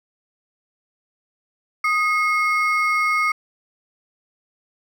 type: ring-modulated tone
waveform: triangle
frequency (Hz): 1704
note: G#6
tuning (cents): +44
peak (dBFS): -12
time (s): 1.84-3.32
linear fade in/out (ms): 5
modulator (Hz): 459
effects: none